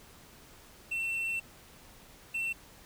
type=tone bursts at uneven times; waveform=triangle; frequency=2696 Hz; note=E7; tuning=38 cents sharp; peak=-29 dBFS; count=2; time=0.91-1.4 / 2.34-2.53 s; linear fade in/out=10 ms; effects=pink hiss -55 dBFS RMS until 2.85 s